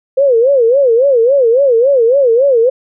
sine tone with vibrato, 506 Hz, B4, 42 cents sharp, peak -6 dBFS, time 0.17-2.7 s, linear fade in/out 10 ms, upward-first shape sine, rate 3.6 Hz, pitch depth 200 cents each way, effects none

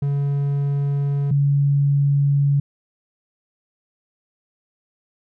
triangle / sine tone pair in turn, 141.4 / 141.4 Hz, C#3 / C#3, +35 / +35 cents, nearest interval unison, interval 0 cents, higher neither, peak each -16 / -14 dBFS, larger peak second, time 0.02-1.31 / 1.31-2.6 s, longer neither, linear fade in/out 5 ms, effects none

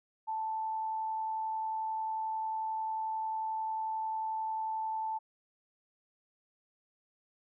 sine tone with amplitude modulation, 880 Hz, A5, in tune, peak -31 dBFS, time 0.27-5.19 s, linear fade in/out 20 ms, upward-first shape sine, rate 91.2 Hz, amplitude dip 25%, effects none

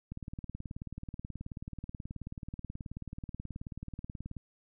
click train, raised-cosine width 5 ms, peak -28 dBFS, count 80, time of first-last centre 0.12-4.367 s, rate 18.6 Hz, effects none

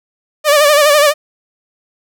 sawtooth tone with vibrato, 590 Hz, D5, 8 cents sharp, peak -3 dBFS, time 0.44-1.14 s, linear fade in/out 50 ms, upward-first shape sine, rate 12 Hz, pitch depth 70 cents each way, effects none

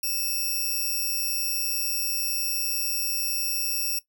5% pulse tone pair together, 2630 / 5573 Hz, E7 / F8, -5 / -5 cents, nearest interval octave + minor second, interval 1300 cents, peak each -21 dBFS, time 0.03-3.99 s, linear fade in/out 5 ms, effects noise-tail reverb RT60 0.1 s tail -18 dB re dry

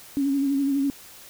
sine tone with vibrato, 277.2 Hz, C#4, in tune, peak -20 dBFS, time 0.17-0.9 s, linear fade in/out 0 ms, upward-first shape sine, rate 12 Hz, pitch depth 43 cents each way, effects white hiss -46 dBFS RMS until 1.29 s

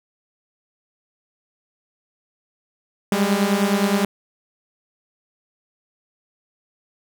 sawtooth beating tone pair, 196 / 205.7 Hz, G3 / G#3, 0 / -16 cents, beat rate 9.7 Hz, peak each -16 dBFS, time 3.12-4.05 s, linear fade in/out 2 ms, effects none

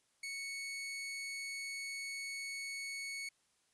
sawtooth tone, 2216 Hz, C#7, 1 cent flat, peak -37 dBFS, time 0.23-3.29 s, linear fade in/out 5 ms, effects white hiss -75 dBFS RMS until 3.73 s + resampled to 24000 Hz

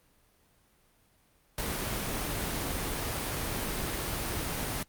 pink noise, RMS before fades -33 dBFS, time 1.58-4.83 s, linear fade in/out 2 ms, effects pink hiss -66 dBFS RMS until 4.88 s + Opus 32 kbps

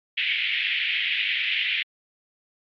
pink band-pass noise, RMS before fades -25 dBFS, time 0.17-1.83 s, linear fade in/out 10 ms, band 2000 to 3300 Hz, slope 48 dB/octave, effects MP3 48 kbps

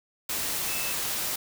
sine tone in noise, 2621 Hz, E7, 11 cents flat, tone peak -36 dBFS, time 0.68-0.93 s, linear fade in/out 5 ms, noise white, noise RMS -30 dBFS, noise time 0.29-1.36 s, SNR -9 dB, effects none

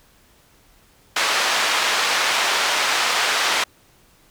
pink band-pass noise, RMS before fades -20 dBFS, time 1.16-3.64 s, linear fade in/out 5 ms, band 890 to 5400 Hz, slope 12 dB/octave, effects pink hiss -55 dBFS RMS until 4.3 s

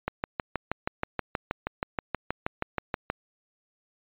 click train, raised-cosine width 0.5 ms, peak -12 dBFS, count 20, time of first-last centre 0.08-3.101 s, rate 6.29 Hz, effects resampled to 8000 Hz

